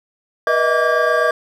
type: tone cluster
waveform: triangle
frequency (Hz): 482.9 / 616 / 644 / 1156 / 1618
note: B4 / D#5 / E5 / D6 / G#6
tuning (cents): -39 / -17 / -41 / -28 / -46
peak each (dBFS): -18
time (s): 0.47-1.31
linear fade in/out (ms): 2
effects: none